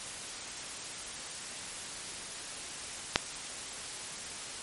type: click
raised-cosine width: 0.2 ms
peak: -4 dBFS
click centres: 3.159 s
effects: white hiss -41 dBFS RMS until 4.62 s + MP3 48 kbps